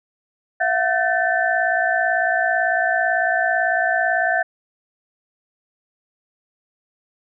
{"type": "tone cluster", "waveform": "sine", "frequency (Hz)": [669, 727, 1533, 1767], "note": ["E5", "F#5", "G6", "A6"], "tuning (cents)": [25, -31, -39, 7], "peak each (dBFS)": -22, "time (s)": [0.6, 4.43], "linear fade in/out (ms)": 10, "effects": []}